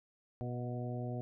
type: harmonic tone with a mistuned harmonic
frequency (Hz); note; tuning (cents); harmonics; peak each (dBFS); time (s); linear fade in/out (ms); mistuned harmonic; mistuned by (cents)
122.1; B2; -19; 1 / 2 / 3 / 4 / 5 / 6; -38 / -43 / -47 / -48 / -47 / -49; 0.41-1.21; 0; 5; +29
effects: none